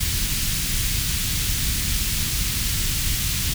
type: band-stop noise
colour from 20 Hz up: pink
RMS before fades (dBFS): -23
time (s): 0-3.54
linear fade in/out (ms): 10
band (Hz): 140 to 2800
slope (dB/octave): 12
effects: none